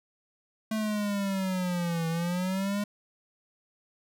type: linear two-way sweep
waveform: square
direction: down then up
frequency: 220 to 162.9 to 207.2 Hz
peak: -28 dBFS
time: 0.71-2.84 s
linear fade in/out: 5 ms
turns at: 2.08 s
effects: none